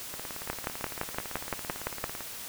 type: two click trains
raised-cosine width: 0.5 ms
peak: -14 / -23 dBFS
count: 10 / 38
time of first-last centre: 0.5-2.041 / 0.14-2.207 s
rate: 5.84 / 17.9 Hz
effects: white hiss -41 dBFS RMS until 2.48 s